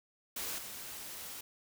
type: noise with level steps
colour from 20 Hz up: white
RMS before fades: -39 / -45 dBFS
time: 0.36-1.41 s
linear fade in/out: 5 ms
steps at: 0.58 s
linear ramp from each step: 5 ms
effects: none